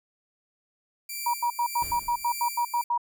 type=tone with tremolo; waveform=5% pulse; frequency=2349 Hz; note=D7; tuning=in tune; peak=-22 dBFS; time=1.09-2.84 s; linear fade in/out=5 ms; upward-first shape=sine; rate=1.7 Hz; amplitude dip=55%
type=tone bursts; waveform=sine; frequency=955 Hz; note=A#5; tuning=42 cents sharp; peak=-22 dBFS; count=11; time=1.26-2.978 s; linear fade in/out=5 ms; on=78 ms; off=86 ms
type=noise with exponential decay; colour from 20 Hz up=brown; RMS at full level=-36 dBFS; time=1.82-2.51 s; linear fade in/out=2 ms; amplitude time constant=150 ms
effects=none